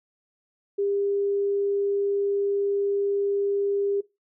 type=tone; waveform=sine; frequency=401 Hz; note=G4; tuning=39 cents sharp; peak=-22 dBFS; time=0.78-4.01 s; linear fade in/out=10 ms; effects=noise-tail reverb RT60 0.2 s tail -18 dB re dry